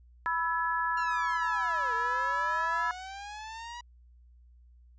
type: chord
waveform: sine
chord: E major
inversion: second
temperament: equal with one note detuned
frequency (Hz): 987.8 / 1318.5 / 1697.1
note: B5 / E6 / G#6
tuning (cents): 0 / 0 / +37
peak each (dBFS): -30 / -33 / -32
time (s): 0.26-2.91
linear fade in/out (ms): 0
type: linear two-way sweep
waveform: sawtooth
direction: down then up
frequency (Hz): 1403 to 451.7 to 971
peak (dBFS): -36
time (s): 0.97-3.81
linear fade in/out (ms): 5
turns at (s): 1.94
effects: added 60 Hz sine -54 dBFS peak until 4.98 s + resampled to 16000 Hz